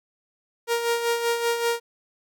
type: tone with tremolo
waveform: sawtooth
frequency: 468.7 Hz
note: A#4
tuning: 9 cents sharp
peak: -16 dBFS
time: 0.67-1.8 s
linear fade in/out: 50 ms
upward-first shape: sine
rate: 5.2 Hz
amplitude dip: 55%
effects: none